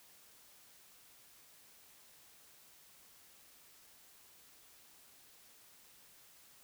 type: silence
effects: white hiss -62 dBFS RMS until 6.63 s